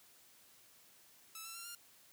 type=tone with pitch steps; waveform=5% pulse; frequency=1310 / 1339.8 / 1370.4 / 1401.6 Hz; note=E6 / E6 / F6 / F6; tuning=-11 / +28 / -33 / +6 cents; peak=-35 dBFS; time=1.35-1.75 s; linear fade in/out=2 ms; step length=100 ms; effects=white hiss -64 dBFS RMS until 2.12 s + high-pass 60 Hz 12 dB/octave